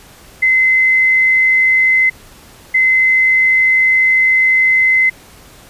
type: tone pair in turn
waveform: sine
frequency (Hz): 2053 / 2053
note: C7 / C7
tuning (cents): -33 / -33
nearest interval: unison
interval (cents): 0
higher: neither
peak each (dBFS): -8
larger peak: neither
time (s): 0.42-2.1 / 2.74-5.1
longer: second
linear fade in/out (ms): 10
effects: pink hiss -41 dBFS RMS until 5.69 s + resampled to 32000 Hz